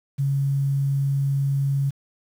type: tone with quantisation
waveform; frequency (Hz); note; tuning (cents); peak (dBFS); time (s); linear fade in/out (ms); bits
sine; 138.59; C#3; 0; -19; 0.18-1.91; 20; 8
effects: none